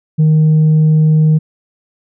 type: tone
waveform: sine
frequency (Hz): 155.56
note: D#3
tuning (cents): 0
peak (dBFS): -4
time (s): 0.18-1.39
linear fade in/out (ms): 20
effects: tanh soft clip ceiling -5 dBFS